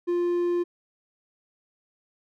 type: tone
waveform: triangle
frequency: 349.7 Hz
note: F4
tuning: 2 cents sharp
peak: -20 dBFS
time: 0.07-0.64 s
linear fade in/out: 20 ms
effects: none